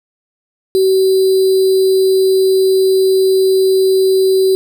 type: tone with sample-and-hold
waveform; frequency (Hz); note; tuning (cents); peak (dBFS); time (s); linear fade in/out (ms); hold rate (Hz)
sine; 380; F#4; +46; -8; 0.75-4.55; 0; 4410
effects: none